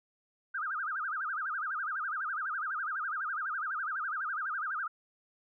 sine tone with vibrato, 1396.9 Hz, F6, in tune, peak -32 dBFS, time 0.54-4.88 s, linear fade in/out 10 ms, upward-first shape sine, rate 12 Hz, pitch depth 250 cents each way, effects none

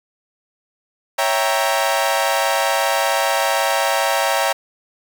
sawtooth chord, C# diminished seventh, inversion none, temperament equal, 554.4 / 659.3 / 784 / 932.3 Hz, C#5 / E5 / G5 / Bb5, 0 / 0 / 0 / 0 cents, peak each -18 dBFS, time 1.18-4.53 s, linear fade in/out 10 ms, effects 7-bit

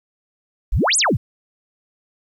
sine exponential two-way sweep, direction up then down, 30.04 to 11200 to 78.8 Hz, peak -14 dBFS, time 0.72-1.17 s, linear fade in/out 10 ms, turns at 0.97 s, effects 9-bit

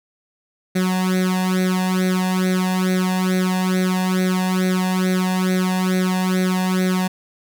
sawtooth tone with flanger, 185 Hz, F#3, in tune, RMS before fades -19 dBFS, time 0.75-7.08 s, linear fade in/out 10 ms, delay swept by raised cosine 0.49 to 1.15 ms, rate 2.3 Hz, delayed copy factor +0.95, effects none

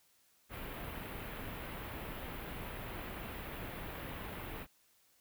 pink band-stop noise, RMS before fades -44 dBFS, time 0.49-4.67 s, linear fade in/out 50 ms, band 3100 to 13000 Hz, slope 24 dB/octave, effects white hiss -70 dBFS RMS until 5.2 s

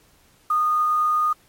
sine tone with quantisation, 1230 Hz, D#6, 20 cents flat, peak -17 dBFS, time 0.5-1.33 s, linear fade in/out 5 ms, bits 7, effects pink hiss -57 dBFS RMS until 1.48 s + MP3 64 kbps

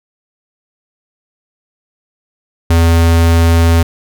square tone, 83.4 Hz, E2, 21 cents sharp, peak -7 dBFS, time 2.7-3.83 s, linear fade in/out 5 ms, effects none

